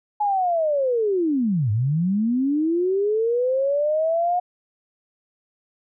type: linear two-way sweep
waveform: sine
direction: down then up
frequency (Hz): 847 to 100 to 723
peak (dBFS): -18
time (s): 0.2-4.4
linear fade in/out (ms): 10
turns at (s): 1.71
effects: none